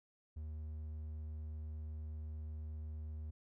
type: tone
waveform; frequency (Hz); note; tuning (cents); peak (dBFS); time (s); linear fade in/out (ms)
triangle; 77.1; D#2; -15; -40; 0.36-3.31; 10
effects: none